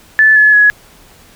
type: tone with pitch steps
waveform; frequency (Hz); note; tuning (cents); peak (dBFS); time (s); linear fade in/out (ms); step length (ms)
sine; 1743 / 1712.1 / 1681.7; A6 / A6 / G#6; -17 / -48 / +21; -4; 0.19-0.7; 0; 170
effects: pink hiss -43 dBFS RMS until 1.35 s